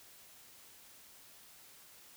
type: silence
effects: white hiss -58 dBFS RMS until 2.16 s